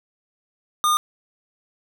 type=tone; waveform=square; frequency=1217 Hz; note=D#6; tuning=39 cents flat; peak=-17 dBFS; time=0.84-0.97 s; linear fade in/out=0 ms; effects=none